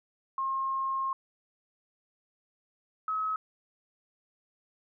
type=tone pair in turn; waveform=sine; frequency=1071 / 1281.4 Hz; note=C6 / E6; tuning=+40 / -49 cents; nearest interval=minor third; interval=311 cents; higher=second; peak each=-28 dBFS; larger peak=neither; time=0.38-1.13 / 3.08-3.36 s; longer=first; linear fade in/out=2 ms; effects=none